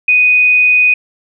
sine tone, 2489 Hz, D#7, in tune, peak -6 dBFS, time 0.08-0.94 s, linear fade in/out 5 ms, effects none

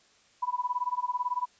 sine tone with tremolo, 987.8 Hz, B5, in tune, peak -24 dBFS, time 0.42-1.46 s, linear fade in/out 10 ms, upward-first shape sine, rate 18 Hz, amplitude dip 95%, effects white hiss -62 dBFS RMS until 1.59 s + resampled to 16000 Hz

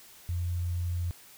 sine tone, 87.31 Hz, F2, in tune, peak -28 dBFS, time 0.29-1.11 s, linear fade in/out 0 ms, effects white hiss -53 dBFS RMS until 1.37 s

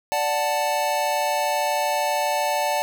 square chord, D major, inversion none, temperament equal, 587.3 / 740 / 880 Hz, D5 / F#5 / A5, 0 / 0 / 0 cents, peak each -26 / -27 / -25 dBFS, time 0.12-2.82 s, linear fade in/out 0 ms, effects none

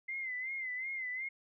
sine tone with vibrato, 2067 Hz, C7, 22 cents flat, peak -36 dBFS, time 0.08-1.29 s, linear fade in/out 10 ms, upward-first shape sine, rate 2.7 Hz, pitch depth 71 cents each way, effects none

